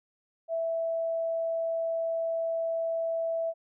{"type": "tone", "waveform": "sine", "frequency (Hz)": 659.3, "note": "E5", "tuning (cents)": 0, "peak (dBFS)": -27, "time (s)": [0.48, 3.54], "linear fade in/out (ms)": 50, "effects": []}